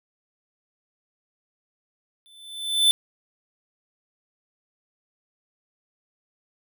square tone with exponential growth, 3523 Hz, A7, 1 cent sharp, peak -13 dBFS, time 2.26-2.91 s, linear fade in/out 0 ms, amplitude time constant 140 ms, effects none

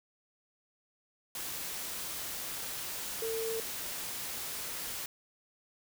sine tone in noise, 450.7 Hz, A4, 42 cents sharp, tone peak -33 dBFS, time 3.22-3.6 s, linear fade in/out 2 ms, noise white, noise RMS -39 dBFS, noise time 1.35-5.06 s, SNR +3 dB, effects none

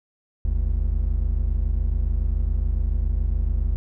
triangle tone pair together, 46.18 / 73.3 Hz, F#1 / D2, -3 / -3 cents, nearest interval minor sixth, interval 800 cents, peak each -19 / -22 dBFS, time 0.45-3.76 s, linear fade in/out 0 ms, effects none

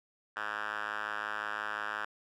5% pulse tone with band-pass filter, 105.7 Hz, G#2, 31 cents sharp, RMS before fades -37 dBFS, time 0.36-2.05 s, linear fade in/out 5 ms, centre 1600 Hz, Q 4, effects none

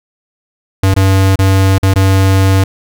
square tone with dropouts, 96.1 Hz, G2, 34 cents flat, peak -7 dBFS, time 0.83-2.64 s, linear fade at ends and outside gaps 5 ms, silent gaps 0.941-0.963 / 1.358-1.389 / 1.783-1.829 / 1.939-1.958 s, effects none

